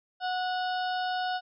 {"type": "harmonic tone", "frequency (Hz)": 734, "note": "F#5", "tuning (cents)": -14, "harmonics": [1, 2, 4, 5, 6, 7], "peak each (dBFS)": [-29, -35, -41, -43, -45, -46], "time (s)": [0.2, 1.41], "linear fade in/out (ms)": 50, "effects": []}